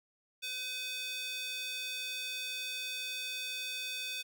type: tone with high-pass filter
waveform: square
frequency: 506 Hz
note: B4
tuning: 42 cents sharp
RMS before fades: -39 dBFS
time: 0.42-4.23 s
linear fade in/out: 20 ms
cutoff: 3000 Hz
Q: 3
effects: none